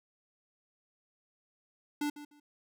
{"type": "tone with echo", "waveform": "square", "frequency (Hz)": 293.7, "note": "D4", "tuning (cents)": 0, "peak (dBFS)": -31, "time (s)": [2.01, 2.1], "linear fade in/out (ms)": 5, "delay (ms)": 150, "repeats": 2, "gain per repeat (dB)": -14, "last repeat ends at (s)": 2.4, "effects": []}